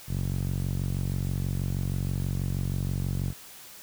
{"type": "tone with band-pass filter", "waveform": "sawtooth", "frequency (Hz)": 46.25, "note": "F#1", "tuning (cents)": 0, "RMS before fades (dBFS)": -29, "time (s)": [0.07, 3.34], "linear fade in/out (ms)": 50, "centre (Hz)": 130, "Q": 1.9, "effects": ["white hiss -47 dBFS RMS until 3.82 s"]}